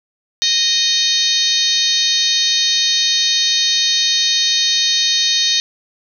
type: harmonic tone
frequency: 619 Hz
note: D#5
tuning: 9 cents flat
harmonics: 3 / 4 / 5 / 6 / 7 / 8 / 9 / 10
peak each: -27 / -28 / -24 / -16 / -18 / -27 / -26 / -22 dBFS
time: 0.42-5.6 s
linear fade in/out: 0 ms
effects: none